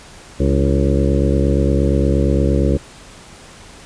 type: harmonic tone with a mistuned harmonic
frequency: 68.6 Hz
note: C#2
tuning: 17 cents flat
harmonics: 1 / 2 / 3 / 4 / 5 / 6 / 7 / 8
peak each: -16 / -19 / -21 / -22 / -23 / -24 / -24 / -25 dBFS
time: 0.39-2.78 s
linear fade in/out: 20 ms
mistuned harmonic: 4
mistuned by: +74 cents
effects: pink hiss -40 dBFS RMS until 3.85 s + resampled to 22050 Hz